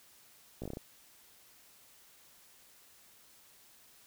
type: slowing click train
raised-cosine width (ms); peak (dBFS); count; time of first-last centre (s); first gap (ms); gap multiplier
2; -27; 7; 0.62-0.771; 16; 1.18
effects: white hiss -61 dBFS RMS until 4.06 s